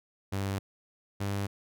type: tone pair in turn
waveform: sawtooth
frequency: 98 / 99.94 Hz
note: G2 / G2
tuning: 0 / +34 cents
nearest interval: unison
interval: 34 cents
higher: second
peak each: -26 dBFS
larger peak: neither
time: 0.32-0.59 / 1.2-1.47 s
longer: neither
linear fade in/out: 10 ms
effects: none